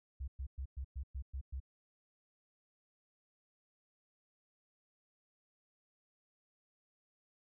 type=tone bursts; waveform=sine; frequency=66.6 Hz; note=C2; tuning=31 cents sharp; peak=-38 dBFS; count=8; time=0.2-1.602 s; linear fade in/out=10 ms; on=79 ms; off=110 ms; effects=none